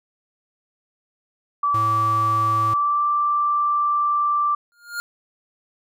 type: tone with pitch glide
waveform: sine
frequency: 1156 to 1174.8 Hz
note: D6 to D6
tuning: -28 to 0 cents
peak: -17 dBFS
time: 1.63-4.55 s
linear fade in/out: 5 ms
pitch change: +28 cents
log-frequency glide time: 2.6-3.05 s
type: tone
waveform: square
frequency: 110 Hz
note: A2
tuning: in tune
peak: -27 dBFS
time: 1.74-2.74 s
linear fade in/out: 5 ms
type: tone with exponential growth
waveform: square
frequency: 1413 Hz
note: F6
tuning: 20 cents sharp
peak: -23 dBFS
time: 4.72-5 s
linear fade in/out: 0 ms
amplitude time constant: 59 ms
effects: none